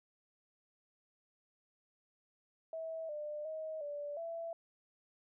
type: tone with pitch steps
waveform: sine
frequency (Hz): 648 / 598 / 631 / 582 / 667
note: E5 / D5 / D#5 / D5 / E5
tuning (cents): -30 / +31 / +24 / -16 / +20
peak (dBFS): -39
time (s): 2.73-4.53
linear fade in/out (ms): 2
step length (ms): 360
effects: none